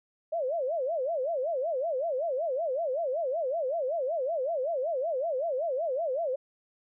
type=tone with vibrato; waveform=sine; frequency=587.3 Hz; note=D5; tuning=in tune; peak=-27 dBFS; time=0.32-6.36 s; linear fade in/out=10 ms; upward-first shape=sine; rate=5.3 Hz; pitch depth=270 cents each way; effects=none